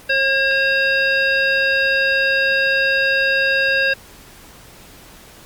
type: harmonic tone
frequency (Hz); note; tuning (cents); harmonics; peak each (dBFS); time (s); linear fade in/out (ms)
540; C#5; -45; 1 / 3 / 5 / 7 / 9; -22 / -16 / -21 / -28 / -28; 0.09-3.94; 10
effects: pink hiss -43 dBFS RMS until 5.45 s + Opus 48 kbps